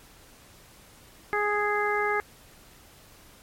harmonic tone, 415.3 Hz, G#4, in tune, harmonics 1 / 2 / 3 / 4 / 5, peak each -28 / -30 / -30 / -30 / -31 dBFS, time 1.33-2.2 s, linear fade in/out 0 ms, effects pink hiss -53 dBFS RMS until 3.42 s + MP3 64 kbps

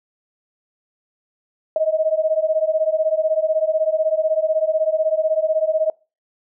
sine beating tone pair, 622.3 / 638.3 Hz, D#5 / D#5, 0 / +44 cents, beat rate 16 Hz, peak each -19 dBFS, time 1.76-5.9 s, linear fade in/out 2 ms, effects noise-tail reverb RT60 0.3 s tail -24 dB re dry

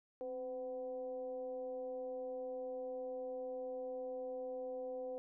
sine tone with frequency modulation, 509 Hz, C5, 48 cents flat, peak -40 dBFS, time 0.21-5.18 s, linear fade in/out 0 ms, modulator 245 Hz, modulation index 0.47, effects none

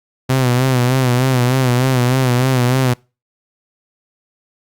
sawtooth tone with vibrato, 127.1 Hz, C3, 50 cents flat, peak -8 dBFS, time 0.29-2.94 s, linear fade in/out 10 ms, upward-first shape sine, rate 3.3 Hz, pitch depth 70 cents each way, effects noise-tail reverb RT60 0.3 s tail -25 dB re dry + Opus 48 kbps

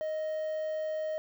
triangle tone with quantisation, 622.3 Hz, D#5, in tune, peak -29 dBFS, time 0.01-1.18 s, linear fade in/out 0 ms, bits 9, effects none

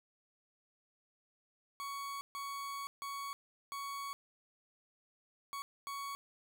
40% pulse tone bursts at uneven times, 1118 Hz, C#6, 14 cents sharp, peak -39 dBFS, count 6, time 1.8-2.21 / 2.35-2.87 / 3.02-3.33 / 3.72-4.13 / 5.53-5.62 / 5.87-6.15 s, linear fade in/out 0 ms, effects none

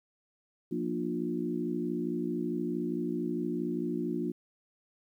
harmonic tone with a mistuned harmonic, 58.8 Hz, A#1, 16 cents sharp, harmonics 3 / 4 / 5 / 6, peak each -37 / -35 / -35 / -35 dBFS, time 0.71-4.32 s, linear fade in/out 10 ms, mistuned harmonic 5, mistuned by +34 cents, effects 11-bit

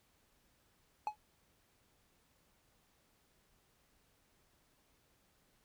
triangle tone with exponential decay, 847 Hz, G#5, 34 cents sharp, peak -28 dBFS, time 1.07-1.16 s, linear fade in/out 1 ms, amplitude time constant 19 ms, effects pink hiss -73 dBFS RMS until 5.64 s

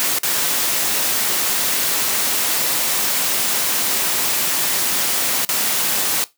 white noise with dropouts, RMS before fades -19 dBFS, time 0-6.24 s, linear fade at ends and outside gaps 0 ms, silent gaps 0.186-0.233 / 5.449-5.49 s, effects noise-tail reverb RT60 0.2 s tail -18 dB re dry + high-pass 150 Hz 12 dB/octave

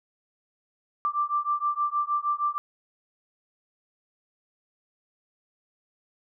sine beating tone pair, 1174.7 / 1181.1 Hz, D6 / D6, 0 / +9 cents, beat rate 6.4 Hz, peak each -27 dBFS, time 1.05-2.58 s, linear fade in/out 0 ms, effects none

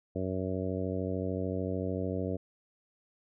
harmonic tone, 93.4 Hz, F#2, 17 cents sharp, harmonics 1 / 2 / 3 / 4 / 5 / 6 / 7, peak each -36 / -37 / -37 / -40 / -38 / -40 / -43 dBFS, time 0.15-2.37 s, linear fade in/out 10 ms, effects none

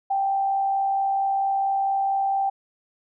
sine tone with frequency modulation, 784 Hz, G5, in tune, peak -20 dBFS, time 0.1-2.5 s, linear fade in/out 10 ms, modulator 64.4 Hz, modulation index 0.24, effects none

